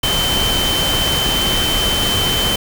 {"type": "tone in noise", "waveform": "sine", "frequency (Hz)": 3079, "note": "G7", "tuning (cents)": -32, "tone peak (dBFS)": -17, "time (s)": [0.03, 2.56], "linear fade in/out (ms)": 5, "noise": "pink", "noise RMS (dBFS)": -19, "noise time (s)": [0.03, 2.56], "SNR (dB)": -1, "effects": []}